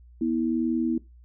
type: tone pair together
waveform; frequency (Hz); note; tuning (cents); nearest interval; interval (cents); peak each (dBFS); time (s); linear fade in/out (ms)
sine; 242.8 / 323.7; B3 / E4; -29 / -31; perfect fourth; 498; -25; 0.21-0.98; 5
effects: noise-tail reverb RT60 0.2 s tail -19 dB re dry + added 60 Hz sine -48 dBFS peak until 1.24 s